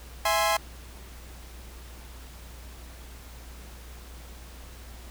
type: chord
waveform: sawtooth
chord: E augmented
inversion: none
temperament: equal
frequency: 659.3 / 830.6 / 1046.5 Hz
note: E5 / G#5 / B#5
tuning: 0 / 0 / 0 cents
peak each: -23 dBFS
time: 0.25-0.57 s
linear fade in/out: 5 ms
effects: added 60 Hz sine -43 dBFS peak until 5.1 s + pink hiss -49 dBFS RMS until 5.1 s